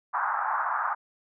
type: band-pass noise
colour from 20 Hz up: pink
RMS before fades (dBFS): -28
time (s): 0.13-0.95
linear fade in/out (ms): 20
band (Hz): 810 to 1500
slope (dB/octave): 48
effects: none